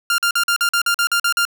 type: tone bursts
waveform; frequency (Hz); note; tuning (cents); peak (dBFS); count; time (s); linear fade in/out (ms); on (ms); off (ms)
sawtooth; 1396.9; F6; 0; -11; 11; 0.1-1.452; 2; 82; 45
effects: none